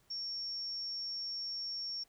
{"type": "tone", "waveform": "sine", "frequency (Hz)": 5490, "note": "F8", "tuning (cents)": -31, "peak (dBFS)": -37, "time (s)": [0.1, 2.04], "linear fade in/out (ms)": 10, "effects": ["pink hiss -70 dBFS RMS until 2.08 s"]}